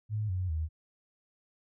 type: tone with pitch steps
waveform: sine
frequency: 106.8 / 91.91 / 79.09 Hz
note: G#2 / F#2 / D#2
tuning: +49 / -11 / +29 cents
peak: -29 dBFS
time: 0.09-0.69 s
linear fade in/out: 50 ms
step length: 200 ms
effects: none